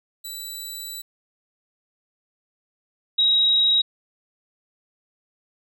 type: tone pair in turn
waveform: 15% pulse / sine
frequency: 3957 / 3818 Hz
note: B7 / A#7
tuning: +3 / +41 cents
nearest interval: minor second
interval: 62 cents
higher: first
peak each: -25 / -15 dBFS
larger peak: second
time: 0.24-1.02 / 3.18-3.82 s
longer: first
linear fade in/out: 10 ms
effects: none